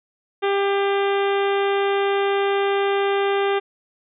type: harmonic tone with a mistuned harmonic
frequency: 397.3 Hz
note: G4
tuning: 23 cents sharp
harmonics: 1 / 2 / 3 / 4 / 5 / 6 / 7 / 8 / 9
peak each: -19 / -25 / -29 / -31 / -33 / -35 / -36 / -37 / -38 dBFS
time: 0.42-3.6 s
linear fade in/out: 20 ms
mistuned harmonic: 5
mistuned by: +16 cents
effects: none